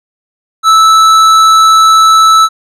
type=tone with tanh clipping; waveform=triangle; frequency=1312 Hz; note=E6; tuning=9 cents flat; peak=-4 dBFS; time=0.63-2.49 s; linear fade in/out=50 ms; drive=17 dB; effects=none